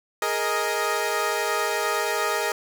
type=chord; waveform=15% pulse; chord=Ab suspended second; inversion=none; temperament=equal with one note detuned; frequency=415.3 / 466.2 / 624.4 Hz; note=Ab4 / Bb4 / Eb5; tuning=0 / 0 / +6 cents; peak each=-21 dBFS; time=0.22-2.52 s; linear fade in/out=2 ms; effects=none